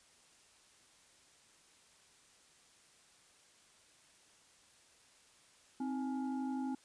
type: tone with frequency modulation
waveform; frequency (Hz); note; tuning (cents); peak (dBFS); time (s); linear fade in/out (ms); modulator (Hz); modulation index
sine; 261.6; C4; 0; -35; 5.8-6.75; 5; 575; 0.68
effects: white hiss -65 dBFS RMS until 6.84 s + resampled to 22050 Hz